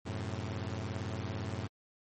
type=chord; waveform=sawtooth; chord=F# diminished; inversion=none; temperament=equal; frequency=92.5 / 110 / 130.81 Hz; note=F#2 / A2 / C3; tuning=0 / 0 / 0 cents; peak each=-35 / -35 / -40 dBFS; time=0.05-1.68 s; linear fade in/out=20 ms; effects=low-pass 9000 Hz 12 dB/octave + MP3 32 kbps